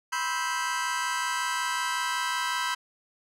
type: chord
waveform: sawtooth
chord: C major seventh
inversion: third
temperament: just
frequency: 981.1 / 1046.5 / 1308.1 / 1569.8 Hz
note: B5 / C6 / E6 / G6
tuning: -12 / 0 / -14 / +2 cents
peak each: -27 / -31 / -30 / -28 dBFS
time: 0.12-2.75 s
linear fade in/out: 10 ms
effects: low-pass 10000 Hz 12 dB/octave